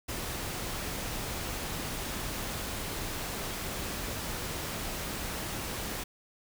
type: noise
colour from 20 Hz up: pink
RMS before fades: -36 dBFS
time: 0.08-6.04 s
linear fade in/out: 10 ms
effects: none